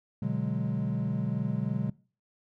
triangle chord, G# half-diminished seventh, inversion first, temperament equal, 123.47 / 146.83 / 185 / 207.7 Hz, B2 / D3 / F#3 / G#3, 0 / 0 / 0 / 0 cents, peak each -31 dBFS, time 0.22-1.9 s, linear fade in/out 5 ms, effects noise-tail reverb RT60 0.4 s tail -23 dB re dry

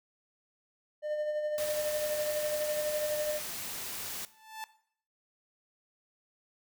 triangle tone with tremolo, 603 Hz, D5, 46 cents sharp, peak -27 dBFS, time 1.02-3.4 s, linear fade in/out 50 ms, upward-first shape sine, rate 12 Hz, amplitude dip 40%
white noise, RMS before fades -39 dBFS, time 1.58-4.25 s, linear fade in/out 0 ms
sawtooth tone with exponential growth, 878 Hz, A5, 4 cents flat, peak -32 dBFS, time 4.22-4.64 s, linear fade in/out 0 ms, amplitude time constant 91 ms
effects noise-tail reverb RT60 0.6 s tail -17 dB re dry

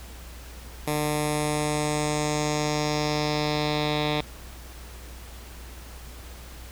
10% pulse tone with low-pass filter sweep, 150 Hz, D3, 37 cents sharp, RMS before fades -26 dBFS, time 0.87-4.21 s, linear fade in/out 5 ms, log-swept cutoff 12000 to 3600 Hz, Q 2.9, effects added 60 Hz sine -41 dBFS peak until 6.71 s + pink hiss -46 dBFS RMS until 6.71 s

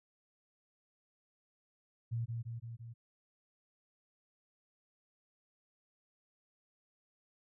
sine tone with echo, 116.2 Hz, A#2, 5 cents flat, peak -33 dBFS, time 2.11-2.26 s, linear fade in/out 20 ms, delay 170 ms, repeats 4, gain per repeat -3 dB, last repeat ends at 2.94 s, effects none

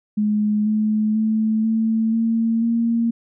sine tone with pitch steps, 210.5 / 214.6 / 218.7 / 222.9 / 227.2 / 231.5 Hz, G#3 / A3 / A3 / A3 / A#3 / A#3, +24 / -43 / -10 / +23 / -44 / -12 cents, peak -16 dBFS, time 0.17-3.11 s, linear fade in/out 10 ms, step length 490 ms, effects none

